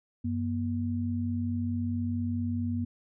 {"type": "tone pair together", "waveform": "sine", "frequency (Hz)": [95, 239.6], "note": ["F#2", "A#3"], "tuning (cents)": [46, 48], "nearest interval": "octave + major third", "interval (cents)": 1602, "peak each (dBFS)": [-31, -30], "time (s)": [0.24, 2.85], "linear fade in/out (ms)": 10, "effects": []}